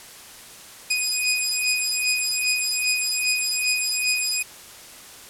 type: beating tone pair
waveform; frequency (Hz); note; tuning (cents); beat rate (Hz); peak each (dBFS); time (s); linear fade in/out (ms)
15% pulse; 2489 / 2491.5; D#7 / D#7; 0 / +2; 2.5; -17 / -17; 0.9-4.43; 10
effects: white hiss -43 dBFS RMS until 5.29 s + low-pass 12000 Hz 12 dB/octave